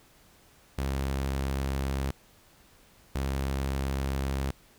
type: tone pair in turn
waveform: sawtooth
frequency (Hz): 67.6 / 67.6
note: C#2 / C#2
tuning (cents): -43 / -43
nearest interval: unison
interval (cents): 0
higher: neither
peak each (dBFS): -24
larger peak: neither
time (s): 0.78-2.11 / 3.15-4.51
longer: second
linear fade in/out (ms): 5
effects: pink hiss -59 dBFS RMS until 4.78 s